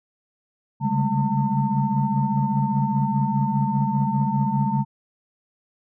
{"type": "tone cluster", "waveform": "sine", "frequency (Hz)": [136.9, 141.9, 197.8, 213, 902], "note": ["C#3", "C#3", "G3", "G#3", "A5"], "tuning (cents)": [-21, 41, 16, 44, 43], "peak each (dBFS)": -25, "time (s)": [0.8, 4.85], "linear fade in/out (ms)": 50, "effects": ["tanh soft clip ceiling -8 dBFS"]}